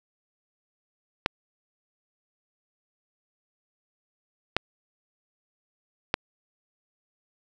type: clicks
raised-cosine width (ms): 0.3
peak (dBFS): -5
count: 3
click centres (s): 1.261 / 4.566 / 6.141
effects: none